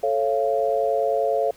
sine chord, A augmented, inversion none, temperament just, 440 / 550 / 687.5 Hz, A4 / C#5 / E#5, 0 / -14 / -27 cents, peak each -24 / -23 / -23 dBFS, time 0.03-1.51 s, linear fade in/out 5 ms, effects pink hiss -52 dBFS RMS until 1.56 s

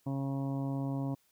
harmonic tone, 136.9 Hz, C#3, 21 cents flat, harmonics 1 / 2 / 3 / 4 / 5 / 6 / 7 / 8, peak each -34 / -35 / -51 / -46 / -47 / -53 / -49 / -56 dBFS, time 0.06-1.15 s, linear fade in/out 10 ms, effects white hiss -71 dBFS RMS until 1.31 s

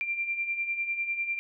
sine beating tone pair, 2363 / 2373 Hz, D7 / D7, +10 / +17 cents, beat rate 10 Hz, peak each -36 / -29 dBFS, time 0.01-1.39 s, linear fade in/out 0 ms, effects none

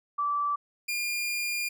sine / sawtooth tone pair in turn, 1161 / 2411 Hz, D6 / D7, -20 / +45 cents, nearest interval octave + minor second, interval 1265 cents, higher second, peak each -25 dBFS, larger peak neither, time 0.18-0.56 / 0.88-1.69 s, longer second, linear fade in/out 10 ms, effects none

